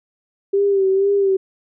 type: tone with vibrato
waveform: sine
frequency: 392 Hz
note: G4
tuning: in tune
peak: -13 dBFS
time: 0.53-1.37 s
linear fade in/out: 10 ms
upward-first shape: sine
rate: 2.1 Hz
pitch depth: 47 cents each way
effects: none